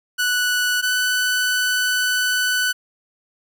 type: tone pair in turn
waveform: sawtooth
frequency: 1480 / 1495.5 Hz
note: F#6 / F#6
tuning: 0 / +18 cents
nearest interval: unison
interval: 18 cents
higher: second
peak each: -14 dBFS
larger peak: neither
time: 0.18-0.82 / 0.82-2.73 s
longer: second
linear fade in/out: 20 ms
effects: none